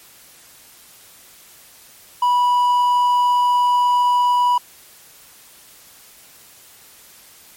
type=tone; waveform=triangle; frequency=980 Hz; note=B5; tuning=14 cents flat; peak=-11 dBFS; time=2.22-4.58 s; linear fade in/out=5 ms; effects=white hiss -46 dBFS RMS until 7.56 s + MP3 64 kbps